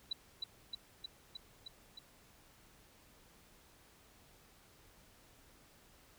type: tone with echo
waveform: sine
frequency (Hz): 3951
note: B7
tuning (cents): 0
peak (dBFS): -34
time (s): 0.11-0.13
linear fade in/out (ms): 5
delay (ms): 310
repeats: 6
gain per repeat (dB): -2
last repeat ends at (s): 1.99
effects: pink hiss -64 dBFS RMS until 6.18 s